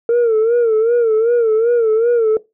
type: tone with vibrato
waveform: sine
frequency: 457.2 Hz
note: A#4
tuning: 34 cents flat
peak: -8 dBFS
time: 0.09-2.37 s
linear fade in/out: 2 ms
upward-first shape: sine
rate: 2.6 Hz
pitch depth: 93 cents each way
effects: noise-tail reverb RT60 0.2 s tail -19 dB re dry + tanh soft clip ceiling -9 dBFS